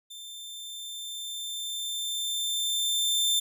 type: tone with level ramp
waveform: sawtooth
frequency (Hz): 3569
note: A7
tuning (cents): +24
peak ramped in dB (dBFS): -38 to -19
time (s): 0.1-3.4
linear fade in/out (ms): 10
effects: none